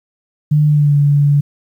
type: tone with pitch glide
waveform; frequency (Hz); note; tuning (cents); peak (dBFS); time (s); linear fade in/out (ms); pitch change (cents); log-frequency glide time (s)
sine; 150 to 144.06; D3 to D3; +37 to -33; -8; 0.51-1.41; 10; -70; 0.68-0.95
effects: 8-bit